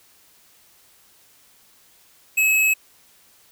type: tone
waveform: square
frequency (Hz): 2575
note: E7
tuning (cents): -41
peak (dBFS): -16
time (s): 2.37-2.74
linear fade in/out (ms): 10
effects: white hiss -55 dBFS RMS until 3.51 s